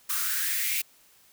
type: noise with high-pass filter sweep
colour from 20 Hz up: blue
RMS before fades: -28 dBFS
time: 0.09-0.82 s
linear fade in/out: 10 ms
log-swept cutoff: 1200 to 2400 Hz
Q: 5.6
effects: white hiss -59 dBFS RMS until 1.32 s